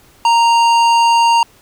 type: tone with hard clipping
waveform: sine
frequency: 930 Hz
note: A#5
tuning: 4 cents flat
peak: -10 dBFS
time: 0.25-1.43 s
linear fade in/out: 2 ms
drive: 13 dB
effects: pink hiss -48 dBFS RMS until 1.61 s